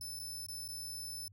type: tone with dropouts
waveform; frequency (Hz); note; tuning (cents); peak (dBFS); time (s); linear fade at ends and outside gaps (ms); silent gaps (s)
20% pulse; 5274; E8; 0; -36; 0.01-1.28; 2; 0.192-0.197 / 0.465-0.485 / 0.679-0.687
effects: added 100 Hz sine -57 dBFS peak until 1.32 s